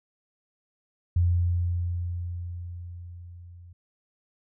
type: tone with level ramp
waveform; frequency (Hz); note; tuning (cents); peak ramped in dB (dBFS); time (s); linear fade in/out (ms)
sine; 87.31; F2; 0; -18 to -45; 1.16-3.73; 5
effects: none